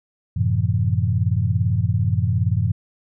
sine chord, F# half-diminished seventh, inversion none, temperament equal with one note detuned, 92.5 / 110 / 130.81 / 167.4 Hz, F#2 / A2 / C3 / E3, 0 / 0 / 0 / +27 cents, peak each -21 / -20 / -25 / -26 dBFS, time 0.36-2.72 s, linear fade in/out 10 ms, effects none

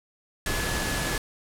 sine tone in noise, 1707 Hz, G#6, 47 cents sharp, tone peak -34 dBFS, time 0.46-1.18 s, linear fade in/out 2 ms, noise pink, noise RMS -28 dBFS, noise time 0.46-1.18 s, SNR -9 dB, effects low-pass 12000 Hz 12 dB/octave

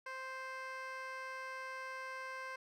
15% pulse tone with band-pass filter, 523.3 Hz, C5, in tune, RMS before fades -45 dBFS, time 0.06-2.56 s, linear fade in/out 5 ms, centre 1500 Hz, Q 0.71, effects none

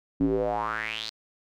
square tone with band-pass filter sweep, 55 Hz, A1, in tune, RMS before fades -28 dBFS, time 0.2-1.1 s, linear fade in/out 5 ms, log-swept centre 250 to 4600 Hz, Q 5.7, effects none

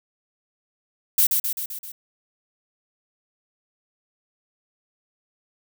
violet noise with echo, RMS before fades -17 dBFS, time 1.18-1.27 s, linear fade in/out 5 ms, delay 130 ms, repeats 5, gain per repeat -4 dB, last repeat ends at 1.92 s, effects none

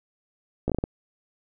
slowing click train, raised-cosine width 2 ms, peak -12 dBFS, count 6, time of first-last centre 0.68-0.839 s, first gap 16 ms, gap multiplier 1.35, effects none

